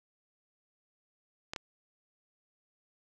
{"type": "clicks", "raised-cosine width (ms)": 0.2, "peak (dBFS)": -19, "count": 2, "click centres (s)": [1.535, 1.562], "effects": []}